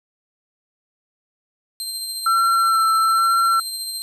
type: tone with tremolo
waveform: 25% pulse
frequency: 4150 Hz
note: C8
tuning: 15 cents flat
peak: -20 dBFS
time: 1.8-4.02 s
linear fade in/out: 0 ms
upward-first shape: sine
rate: 14 Hz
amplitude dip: 30%
type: tone with vibrato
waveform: sine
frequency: 1344 Hz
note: E6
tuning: 33 cents sharp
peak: -14 dBFS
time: 2.26-3.6 s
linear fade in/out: 5 ms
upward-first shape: sine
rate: 1.1 Hz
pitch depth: 20 cents each way
effects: none